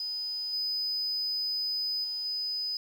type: tone with level steps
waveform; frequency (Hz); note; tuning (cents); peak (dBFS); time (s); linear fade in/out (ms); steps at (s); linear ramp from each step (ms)
sine; 5000; D#8; +8; -31 / -27 / -31 / -29; 0-2.77; 2; 0.53 / 2.04 / 2.25; 2
effects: tanh soft clip ceiling -25 dBFS + 9-bit